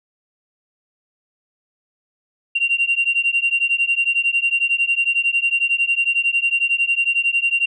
sine beating tone pair, 2759 / 2770 Hz, F7 / F7, -22 / -15 cents, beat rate 11 Hz, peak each -18 dBFS, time 2.55-7.66 s, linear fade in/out 10 ms, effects tanh soft clip ceiling -9 dBFS

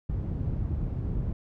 white low-pass noise, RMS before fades -30 dBFS, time 0.09-1.33 s, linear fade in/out 5 ms, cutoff 110 Hz, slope 12 dB/octave, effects none

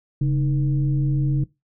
sine tone with frequency modulation, 138.59 Hz, C#3, in tune, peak -17 dBFS, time 0.21-1.44 s, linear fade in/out 5 ms, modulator 171 Hz, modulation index 0.49, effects noise-tail reverb RT60 0.2 s tail -20 dB re dry

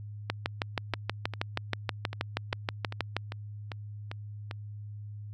two click trains, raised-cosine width 0.3 ms, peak -12 / -21 dBFS, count 19 / 10, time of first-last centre 0.3-3.166 / 0.94-4.511 s, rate 6.28 / 2.52 Hz, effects added 104 Hz sine -39 dBFS peak until 5.33 s

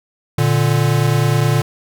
square tone pair together, 117.1 / 146.74 Hz, A#2 / D3, +8 / -1 cents, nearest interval major third, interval 391 cents, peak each -16 dBFS, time 0.38-1.62 s, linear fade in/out 5 ms, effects none

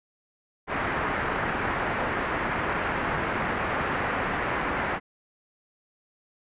white low-pass noise, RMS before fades -28 dBFS, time 0.67-5 s, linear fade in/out 50 ms, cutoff 1900 Hz, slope 24 dB/octave, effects resampled to 8000 Hz

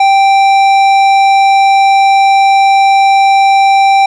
sine tone with tanh clipping, 784 Hz, G5, in tune, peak -6 dBFS, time 0-4.06 s, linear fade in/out 5 ms, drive 13 dB, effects none

